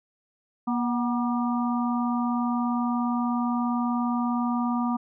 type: harmonic tone with a mistuned harmonic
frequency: 239.5 Hz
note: A#3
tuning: 47 cents sharp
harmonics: 1 / 3 / 4 / 5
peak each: -24 / -33 / -33 / -33 dBFS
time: 0.67-4.97 s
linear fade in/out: 10 ms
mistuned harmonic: 3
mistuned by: +58 cents
effects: none